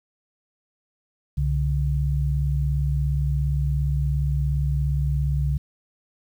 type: tone pair together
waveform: sine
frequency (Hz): 65.3 / 142.5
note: C2 / C#3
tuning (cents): -3 / +48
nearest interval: octave + major second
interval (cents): 1351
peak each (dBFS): -22 / -23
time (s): 1.37-5.58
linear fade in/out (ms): 10
effects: 9-bit